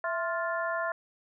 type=harmonic tone with a mistuned harmonic; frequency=350 Hz; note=F4; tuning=4 cents sharp; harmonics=2 / 3 / 4 / 5; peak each=-32 / -34 / -35 / -36 dBFS; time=0.04-0.92 s; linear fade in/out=2 ms; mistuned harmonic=2; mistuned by=-93 cents; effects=none